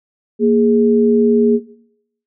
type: tone pair together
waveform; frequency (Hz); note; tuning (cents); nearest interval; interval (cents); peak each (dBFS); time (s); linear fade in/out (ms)
sine; 233.1 / 415.3; A#3 / G#4; 0 / 0; minor seventh; 1000; -12; 0.39-1.6; 50
effects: noise-tail reverb RT60 0.7 s tail -18 dB re dry